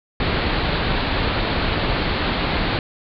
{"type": "low-pass noise", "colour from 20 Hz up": "pink", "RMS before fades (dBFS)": -21, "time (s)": [0.2, 2.79], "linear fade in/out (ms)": 2, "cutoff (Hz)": 4500, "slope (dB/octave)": 96, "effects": []}